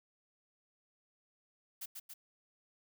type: noise with echo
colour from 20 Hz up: blue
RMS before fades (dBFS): -43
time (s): 1.81-1.86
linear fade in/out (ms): 10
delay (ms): 140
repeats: 2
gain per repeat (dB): -3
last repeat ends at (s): 2.14
effects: none